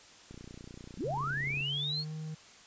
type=click train; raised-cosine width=3 ms; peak=-34 dBFS; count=40; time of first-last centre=0.31-1.606 s; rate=30.1 Hz
type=linear sweep; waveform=sine; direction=up; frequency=116.2 to 4435 Hz; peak=-32 dBFS; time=0.97-2.05 s; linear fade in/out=50 ms
type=tone with pitch glide; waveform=triangle; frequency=139.3 to 156.36 Hz; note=C#3 to D#3; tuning=+9 to +9 cents; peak=-35 dBFS; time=1.04-2.35 s; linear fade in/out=10 ms; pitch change=+200 cents; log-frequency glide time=1.65-2.13 s
effects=white hiss -55 dBFS RMS until 2.66 s + resampled to 16000 Hz